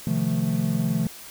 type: chord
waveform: triangle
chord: F dominant seventh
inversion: second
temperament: equal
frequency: 130.81 / 155.56 / 174.61 / 220 Hz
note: C3 / Eb3 / F3 / A3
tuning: 0 / 0 / 0 / 0 cents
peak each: -27 / -25 / -24 / -24 dBFS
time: 0.07-1.07 s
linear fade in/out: 2 ms
effects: white hiss -42 dBFS RMS until 1.3 s